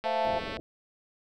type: chord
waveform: sine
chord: F major seventh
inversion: second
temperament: equal with one note detuned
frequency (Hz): 520.5 / 659.3 / 698.5 / 880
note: C5 / E5 / F5 / A5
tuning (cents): -9 / 0 / 0 / 0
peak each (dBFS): -34 / -30 / -33 / -30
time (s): 0.04-0.4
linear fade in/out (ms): 20
type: click train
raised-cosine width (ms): 0.3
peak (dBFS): -22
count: 118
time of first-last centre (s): 0.04-0.569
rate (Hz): 221
type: low-pass noise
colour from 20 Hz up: white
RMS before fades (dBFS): -40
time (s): 0.25-0.6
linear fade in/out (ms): 0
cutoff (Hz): 690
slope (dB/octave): 96
effects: none